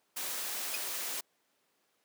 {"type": "noise", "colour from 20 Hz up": "white", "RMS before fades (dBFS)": -37, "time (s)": [0.16, 1.21], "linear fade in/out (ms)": 10}
{"type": "tone with exponential decay", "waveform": "35% pulse", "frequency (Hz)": 2497, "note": "D#7", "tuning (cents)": 6, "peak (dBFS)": -28, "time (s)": [0.74, 0.81], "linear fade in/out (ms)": 2, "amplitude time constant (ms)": 15}
{"effects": ["pink hiss -74 dBFS RMS until 2.04 s", "high-pass 300 Hz 12 dB/octave"]}